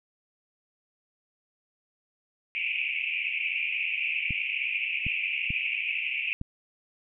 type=band-pass noise; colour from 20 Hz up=pink; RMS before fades=-30 dBFS; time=2.55-6.33 s; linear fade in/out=0 ms; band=2300 to 2700 Hz; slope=96 dB/octave
type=clicks; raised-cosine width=5 ms; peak=-21 dBFS; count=4; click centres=4.307 / 5.066 / 5.505 / 6.414 s
effects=none